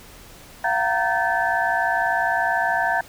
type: tone cluster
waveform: sine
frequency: 687 / 747 / 927 / 1540 / 1740 Hz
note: F5 / F#5 / A#5 / G6 / A6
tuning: -29 / +16 / -10 / -31 / -20 cents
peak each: -25 dBFS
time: 0.64-3.01 s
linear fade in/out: 5 ms
effects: pink hiss -45 dBFS RMS until 3.08 s